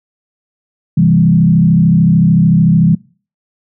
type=tone with frequency modulation; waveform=sine; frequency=166.6 Hz; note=E3; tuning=19 cents sharp; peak=-5 dBFS; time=0.97-2.95 s; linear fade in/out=5 ms; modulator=33.5 Hz; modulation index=1.1; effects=noise-tail reverb RT60 0.4 s tail -23 dB re dry + high-pass 100 Hz 12 dB/octave